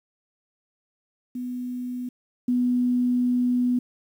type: tone pair in turn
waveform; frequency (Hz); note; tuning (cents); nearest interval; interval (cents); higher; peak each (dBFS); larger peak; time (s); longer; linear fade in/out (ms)
sine; 248.1 / 247; B3 / B3; +8 / 0; unison; 8; first; -28 / -19; second; 1.35-2.09 / 2.48-3.79; second; 5
effects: 9-bit